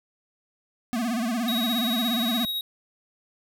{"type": "tone with vibrato", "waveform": "square", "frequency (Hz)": 233.5, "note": "A#3", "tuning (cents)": 3, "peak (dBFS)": -25, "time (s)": [0.93, 2.45], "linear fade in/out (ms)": 0, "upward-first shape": "sine", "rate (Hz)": 17, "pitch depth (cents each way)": 130}
{"type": "tone with tremolo", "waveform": "square", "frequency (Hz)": 3800, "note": "A#7", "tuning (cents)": 33, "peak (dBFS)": -26, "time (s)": [1.48, 2.61], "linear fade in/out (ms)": 2, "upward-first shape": "sine", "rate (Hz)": 14, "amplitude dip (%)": 30}
{"effects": []}